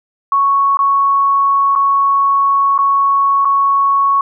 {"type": "tone with dropouts", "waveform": "sine", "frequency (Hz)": 1108.7, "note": "C#6", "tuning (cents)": 0, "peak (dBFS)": -9, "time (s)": [0.32, 4.21], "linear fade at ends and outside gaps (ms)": 2, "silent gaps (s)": [[0.771, 0.79], [1.753, 1.759], [2.779, 2.788], [3.448, 3.453]], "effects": []}